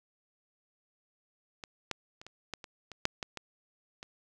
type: clicks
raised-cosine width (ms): 0.2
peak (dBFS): -24 / -15 / -30 / -29 / -19 / -27 / -27 / -9 / -18 / -22 / -26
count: 11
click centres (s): 1.638 / 1.913 / 2.215 / 2.266 / 2.537 / 2.642 / 2.917 / 3.054 / 3.228 / 3.373 / 4.029
effects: none